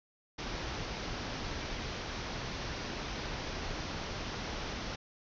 pink low-pass noise, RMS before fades -39 dBFS, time 0.38-4.96 s, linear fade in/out 10 ms, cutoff 6100 Hz, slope 96 dB/octave, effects none

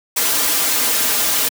white noise with comb filter, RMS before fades -17 dBFS, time 0.16-1.49 s, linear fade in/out 10 ms, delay 5.4 ms, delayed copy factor -0.85, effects high-pass 200 Hz 12 dB/octave

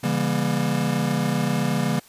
square chord, C# diminished seventh, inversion none, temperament just, 138.59 / 166.31 / 199.57 / 239.5 Hz, C#3 / E3 / G3 / Bb3, 0 / +16 / +31 / +47 cents, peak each -27 dBFS, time 0.03-2 s, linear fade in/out 10 ms, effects white hiss -51 dBFS RMS until 2.08 s + resampled to 32000 Hz

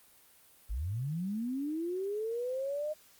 sine linear sweep, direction up, 44.44 to 619 Hz, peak -32 dBFS, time 0.69-2.94 s, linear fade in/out 20 ms, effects white hiss -61 dBFS RMS until 3.19 s + Opus 32 kbps

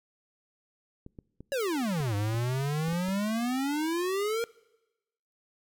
clicks, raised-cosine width 3 ms, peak -31 dBFS, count 8, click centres 1.064 / 1.188 / 1.406 / 2.004 / 2.346 / 2.883 / 2.93 / 3.085 s
square exponential two-way sweep, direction down then up, 575 to 100 to 472.1 Hz, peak -28 dBFS, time 1.52-4.44 s, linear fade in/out 0 ms, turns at 2.15 s
violet noise with exponential decay, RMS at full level -40 dBFS, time 1.6-1.75 s, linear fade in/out 2 ms, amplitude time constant 32 ms
effects noise-tail reverb RT60 1.0 s tail -23 dB re dry

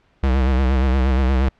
square tone with vibrato, 65.41 Hz, C2, in tune, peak -15 dBFS, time 0.23-1.49 s, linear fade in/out 5 ms, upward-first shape sine, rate 8.5 Hz, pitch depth 71 cents each way, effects pink hiss -59 dBFS RMS until 1.59 s + low-pass 3000 Hz 12 dB/octave

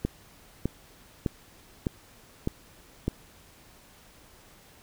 click train, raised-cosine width 3 ms, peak -13 dBFS, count 6, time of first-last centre 0.05-3.08 s, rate 1.65 Hz, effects pink hiss -55 dBFS RMS until 4.82 s

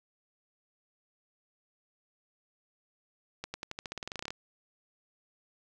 accelerating click train, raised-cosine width 0.2 ms, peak -20 dBFS, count 17, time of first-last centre 3.44-4.305 s, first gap 100 ms, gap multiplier 0.91, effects none

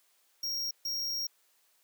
square tone bursts at uneven times, 5588 Hz, F8, in tune, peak -32 dBFS, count 2, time 0.43-0.71 / 0.85-1.27 s, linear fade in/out 5 ms, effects white hiss -69 dBFS RMS until 1.83 s + high-pass 400 Hz 12 dB/octave

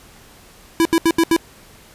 square tone bursts, 331.1 Hz, E4, 8 cents sharp, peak -12 dBFS, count 5, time 0.8-1.364 s, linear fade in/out 0 ms, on 52 ms, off 76 ms, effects pink hiss -46 dBFS RMS until 1.94 s + resampled to 32000 Hz

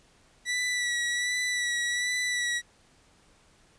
sawtooth tone with vibrato, 1954 Hz, B6, 19 cents flat, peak -23 dBFS, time 0.45-2.62 s, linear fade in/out 50 ms, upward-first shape sine, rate 1.3 Hz, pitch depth 29 cents each way, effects pink hiss -61 dBFS RMS until 3.78 s + resampled to 22050 Hz

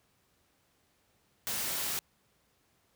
white noise, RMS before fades -34 dBFS, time 1.47-1.99 s, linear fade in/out 0 ms, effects pink hiss -71 dBFS RMS until 2.95 s + high-pass 60 Hz 12 dB/octave

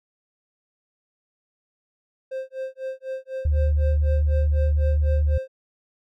triangle tone with tremolo, 526 Hz, C5, 9 cents sharp, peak -24 dBFS, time 2.31-5.48 s, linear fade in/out 10 ms, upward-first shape sine, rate 4 Hz, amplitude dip 100%
sine tone with vibrato, 74 Hz, D2, 14 cents sharp, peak -17 dBFS, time 3.45-5.38 s, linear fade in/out 5 ms, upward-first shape triangle, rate 9.2 Hz, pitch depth 20 cents each way
effects none

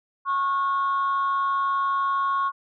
sine tone pair together, 1097 / 1431.9 Hz, C#6 / F6, -18 / +43 cents, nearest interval perfect fourth, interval 461 cents, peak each -20 / -30 dBFS, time 0.25-2.52 s, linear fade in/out 50 ms, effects tanh soft clip ceiling -17 dBFS

